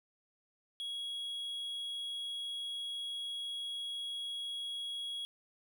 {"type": "tone", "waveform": "triangle", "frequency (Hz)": 3322, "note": "G#7", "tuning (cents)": 0, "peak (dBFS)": -36, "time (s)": [0.8, 5.25], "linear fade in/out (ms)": 0, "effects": []}